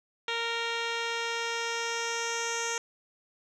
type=tone with low-pass filter sweep; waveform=10% pulse; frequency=463.7 Hz; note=A#4; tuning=9 cents flat; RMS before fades=-32 dBFS; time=0.28-2.78 s; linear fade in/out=2 ms; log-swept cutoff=4000 to 6300 Hz; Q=3.8; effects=none